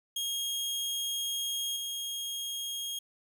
sawtooth tone with level steps, 3257 Hz, G#7, 34 cents flat, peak -28 / -31 dBFS, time 0.16-2.99 s, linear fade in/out 5 ms, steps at 1.76 s, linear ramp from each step 5 ms, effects none

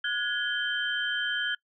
sine tone cluster, 1455 / 1676 / 3117 Hz, F#6 / G#6 / G7, -29 / +15 / -11 cents, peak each -31 dBFS, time 0.04-1.55 s, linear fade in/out 5 ms, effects noise-tail reverb RT60 0.1 s tail -24 dB re dry

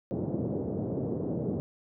pink band-pass noise, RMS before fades -32 dBFS, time 0.11-1.6 s, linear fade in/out 0 ms, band 110 to 510 Hz, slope 24 dB/octave, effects none

